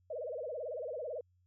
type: tone with vibrato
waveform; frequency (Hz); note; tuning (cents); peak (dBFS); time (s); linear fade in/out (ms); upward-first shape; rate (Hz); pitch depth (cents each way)
sine; 552; C#5; -7; -37; 0.1-1.21; 5; sine; 18; 260
effects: added 90 Hz sine -68 dBFS peak until 1.46 s